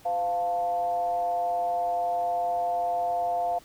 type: tone with frequency modulation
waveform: sine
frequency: 698.5 Hz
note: F5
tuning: in tune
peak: -24 dBFS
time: 0.05-3.59 s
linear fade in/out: 10 ms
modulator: 190 Hz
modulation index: 0.52
effects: pink hiss -54 dBFS RMS until 3.64 s